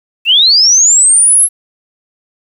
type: linear sweep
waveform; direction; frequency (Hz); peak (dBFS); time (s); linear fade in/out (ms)
sine; up; 2588 to 11230; -4; 0.25-1.49; 50
effects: 7-bit